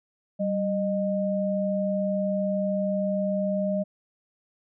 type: tone pair together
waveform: sine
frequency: 193.62 / 614 Hz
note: G3 / D#5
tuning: -21 / -23 cents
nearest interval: octave + minor sixth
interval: 1998 cents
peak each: -26 dBFS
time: 0.39-3.84 s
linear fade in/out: 20 ms
effects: none